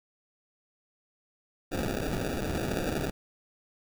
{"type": "noise with sample-and-hold", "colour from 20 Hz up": "white", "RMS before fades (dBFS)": -31, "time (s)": [1.71, 3.11], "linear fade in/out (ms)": 20, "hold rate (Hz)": 1050, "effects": []}